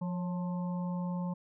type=harmonic tone with a mistuned harmonic; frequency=176.5 Hz; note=F3; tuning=19 cents sharp; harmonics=1 / 3 / 5 / 6; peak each=-32 / -45 / -45 / -50 dBFS; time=0.01-1.34 s; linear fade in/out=10 ms; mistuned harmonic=3; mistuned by=+60 cents; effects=none